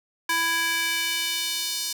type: tone with high-pass filter sweep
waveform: square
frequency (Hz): 331.1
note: E4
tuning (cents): +8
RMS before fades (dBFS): -26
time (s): 0.29-1.93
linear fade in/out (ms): 5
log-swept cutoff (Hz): 1300 to 4800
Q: 1.5
effects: 7-bit